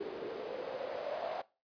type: noise with band-pass filter sweep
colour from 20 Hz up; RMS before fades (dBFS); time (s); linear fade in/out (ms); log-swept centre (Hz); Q
white; -40; 0-1.42; 10; 390 to 670; 5.7
effects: noise-tail reverb RT60 0.3 s tail -20 dB re dry + resampled to 11025 Hz